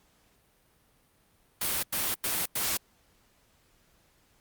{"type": "noise bursts", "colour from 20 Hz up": "white", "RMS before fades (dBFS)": -29, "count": 4, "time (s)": [1.61, 2.772], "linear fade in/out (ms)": 5, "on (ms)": 220, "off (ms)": 94, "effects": ["pink hiss -66 dBFS RMS until 4.4 s", "Opus 48 kbps"]}